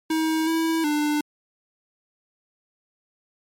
square tone with pitch steps, 318.4 / 325.7 / 297.8 Hz, D#4 / E4 / D4, +40 / -21 / +24 cents, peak -21 dBFS, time 0.1-1.21 s, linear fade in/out 5 ms, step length 370 ms, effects MP3 64 kbps

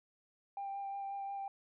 sine tone with vibrato, 792 Hz, G5, 18 cents sharp, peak -37 dBFS, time 0.57-1.48 s, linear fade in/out 2 ms, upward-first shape sine, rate 5.6 Hz, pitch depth 13 cents each way, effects tanh soft clip ceiling -35 dBFS

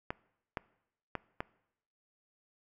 clicks, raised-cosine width 0.5 ms, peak -19 dBFS, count 4, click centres 0.105 / 0.572 / 1.153 / 1.405 s, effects noise-tail reverb RT60 0.8 s tail -22 dB re dry

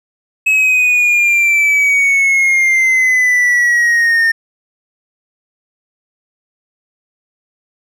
triangle exponential sweep, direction down, 2577 to 1816 Hz, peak -7 dBFS, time 0.46-4.32 s, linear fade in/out 10 ms, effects none

